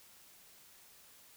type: silence
effects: white hiss -60 dBFS RMS until 1.36 s